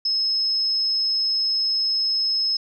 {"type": "tone", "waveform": "sine", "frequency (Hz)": 5180, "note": "E8", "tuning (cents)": -31, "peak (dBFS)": -19, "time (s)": [0.05, 2.57], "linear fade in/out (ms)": 5, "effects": []}